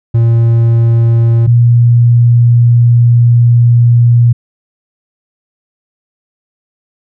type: tone pair in turn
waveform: triangle / sine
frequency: 115.9 / 119.23 Hz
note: A#2 / A#2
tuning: -10 / +39 cents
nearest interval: unison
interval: 49 cents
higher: second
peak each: -3 dBFS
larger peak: neither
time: 0.14-1.47 / 1.47-4.33 s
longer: second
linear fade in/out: 10 ms
effects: none